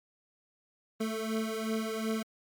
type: beating tone pair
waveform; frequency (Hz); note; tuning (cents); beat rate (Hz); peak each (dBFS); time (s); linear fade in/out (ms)
25% pulse; 220 / 222.7; A3 / A3; 0 / +21; 2.7; -29 / -32; 1-2.23; 10
effects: MP3 96 kbps